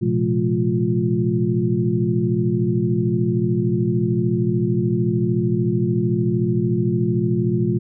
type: tone cluster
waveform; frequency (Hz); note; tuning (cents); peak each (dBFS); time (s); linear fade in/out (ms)
sine; 115.7 / 129.1 / 172.8 / 211.8 / 351.9; A#2 / C3 / F3 / G#3 / F4; -13 / -23 / -18 / +34 / +13; -23; 0.01-7.79; 20
effects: none